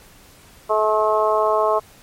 harmonic tone, 215.2 Hz, A3, 38 cents flat, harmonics 2 / 3 / 4 / 5 / 6, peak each -21 / -19 / -24 / -20 / -28 dBFS, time 0.69-1.8 s, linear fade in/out 20 ms, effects pink hiss -48 dBFS RMS until 2.02 s + MP3 64 kbps

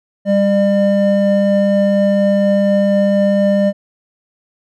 triangle tone pair together, 198.8 / 600.6 Hz, G3 / D5, +25 / +39 cents, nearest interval octave + perfect fifth, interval 1914 cents, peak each -11 dBFS, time 0.25-3.73 s, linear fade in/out 50 ms, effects none

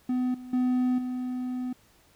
triangle tone with level steps, 251.6 Hz, B3, 32 cents sharp, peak -22 / -37 / -20 / -27 dBFS, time 0.09-1.73 s, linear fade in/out 5 ms, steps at 0.34 / 0.53 / 0.98 s, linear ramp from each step 5 ms, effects pink hiss -61 dBFS RMS until 2.15 s

